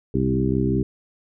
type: harmonic tone with a mistuned harmonic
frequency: 65.41 Hz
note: C2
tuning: in tune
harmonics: 1 / 2 / 3 / 4 / 5 / 6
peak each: -28 / -24 / -25 / -25 / -26 / -26 dBFS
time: 0.14-0.83 s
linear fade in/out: 5 ms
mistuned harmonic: 2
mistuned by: -34 cents
effects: none